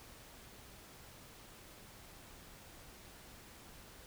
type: silence
effects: pink hiss -56 dBFS RMS until 4.06 s